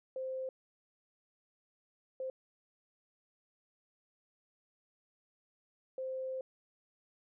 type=tone bursts at uneven times; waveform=sine; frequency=522 Hz; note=C5; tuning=4 cents flat; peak=-36 dBFS; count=3; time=0.16-0.49 / 2.2-2.3 / 5.98-6.41 s; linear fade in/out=2 ms; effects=none